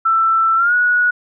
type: tone with pitch glide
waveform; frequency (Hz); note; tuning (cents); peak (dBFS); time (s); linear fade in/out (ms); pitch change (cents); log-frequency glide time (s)
sine; 1332 to 1461; E6 to F#6; +18 to -22; -11; 0.05-1.11; 10; +160; 0.56-0.74
effects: none